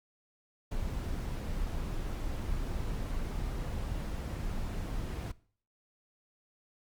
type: noise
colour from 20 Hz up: brown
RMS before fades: -35 dBFS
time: 0.71-5.32 s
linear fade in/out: 10 ms
effects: noise-tail reverb RT60 0.5 s tail -21 dB re dry + Opus 48 kbps

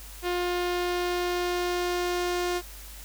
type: tone with low-pass filter sweep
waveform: sawtooth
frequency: 354.8 Hz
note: F4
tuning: 27 cents sharp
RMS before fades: -28 dBFS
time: 0.22-2.62 s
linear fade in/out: 50 ms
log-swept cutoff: 4000 to 6900 Hz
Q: 1.1
effects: added 50 Hz sine -43 dBFS peak until 3.04 s + white hiss -46 dBFS RMS until 3.04 s

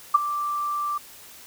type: tone with ADSR envelope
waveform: sine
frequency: 1174.7 Hz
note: D6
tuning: in tune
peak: -9 dBFS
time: 0.14-0.98 s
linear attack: 11 ms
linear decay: 16 ms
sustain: -15 dB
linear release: 6 ms
effects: white hiss -46 dBFS RMS until 1.46 s

